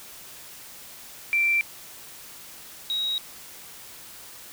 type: tone pair in turn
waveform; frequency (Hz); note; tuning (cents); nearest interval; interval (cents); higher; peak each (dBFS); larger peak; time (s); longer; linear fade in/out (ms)
sine; 2349 / 3810; D7 / A#7; 0 / +37; minor sixth; 837; second; -19 / -24; first; 1.33-1.61 / 2.9-3.18; neither; 0
effects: white hiss -44 dBFS RMS until 4.52 s